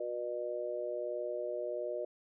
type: harmonic tone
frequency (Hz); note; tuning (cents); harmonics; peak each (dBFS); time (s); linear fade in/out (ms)
121.4; B2; -29; 3 / 4 / 5; -41 / -40 / -37; 0-2.05; 5
effects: none